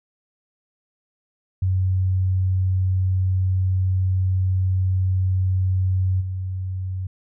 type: tone with level steps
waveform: sine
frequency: 93.4 Hz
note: F#2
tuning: 17 cents sharp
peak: -17 / -24 dBFS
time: 1.62-7.07 s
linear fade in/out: 5 ms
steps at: 6.2 s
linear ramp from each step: 20 ms
effects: none